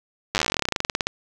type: slowing click train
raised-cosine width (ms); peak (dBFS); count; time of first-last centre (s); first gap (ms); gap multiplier
0.2; -4; 27; 0.35-1.07; 9; 1.08
effects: none